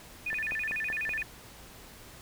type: tone with vibrato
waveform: sine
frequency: 2093 Hz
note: C7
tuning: in tune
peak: -30 dBFS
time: 0.26-1.23 s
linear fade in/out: 5 ms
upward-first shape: square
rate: 12 Hz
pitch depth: 290 cents each way
type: click train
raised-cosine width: 1 ms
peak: -27 dBFS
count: 5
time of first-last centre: 0.33-1.092 s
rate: 5.25 Hz
effects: pink hiss -50 dBFS RMS until 2.21 s

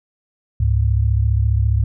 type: tone pair together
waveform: sine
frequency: 69.88 / 104.7 Hz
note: C#2 / G#2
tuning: +15 / +15 cents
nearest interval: perfect fifth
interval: 700 cents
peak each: -16 dBFS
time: 0.6-1.84 s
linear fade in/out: 5 ms
effects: none

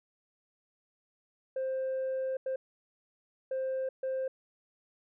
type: tone bursts at uneven times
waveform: sine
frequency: 525 Hz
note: C5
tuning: 6 cents sharp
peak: -28 dBFS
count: 4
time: 1.56-2.37 / 2.46-2.56 / 3.51-3.89 / 4.03-4.28 s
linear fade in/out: 5 ms
effects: tanh soft clip ceiling -29 dBFS

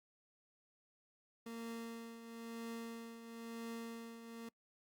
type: tone with tremolo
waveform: 30% pulse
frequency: 230 Hz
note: A#3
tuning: 23 cents flat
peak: -40 dBFS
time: 1.46-4.49 s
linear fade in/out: 5 ms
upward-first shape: triangle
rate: 1 Hz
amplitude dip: 65%
effects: noise-tail reverb RT60 0.1 s tail -26 dB re dry + Opus 48 kbps

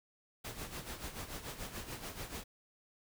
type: noise with tremolo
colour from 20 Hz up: pink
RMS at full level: -42 dBFS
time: 0.44-2.44 s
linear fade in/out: 10 ms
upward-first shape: sine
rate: 6.9 Hz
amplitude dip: 65%
effects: none

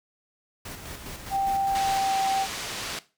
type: noise with tremolo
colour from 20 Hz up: pink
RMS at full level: -38 dBFS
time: 0.65-1.98 s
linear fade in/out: 5 ms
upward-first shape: square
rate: 4.9 Hz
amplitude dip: 40%
type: tone with pitch glide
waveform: sine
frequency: 784 to 776.3 Hz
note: G5 to G5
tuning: 0 to -17 cents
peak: -22 dBFS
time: 1.3-2.47 s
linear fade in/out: 50 ms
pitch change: -17 cents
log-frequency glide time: 1.71-2.17 s
type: low-pass noise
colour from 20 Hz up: white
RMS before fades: -34 dBFS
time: 1.75-2.99 s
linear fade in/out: 2 ms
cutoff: 5400 Hz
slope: 12 dB/octave
effects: noise-tail reverb RT60 0.3 s tail -17 dB re dry

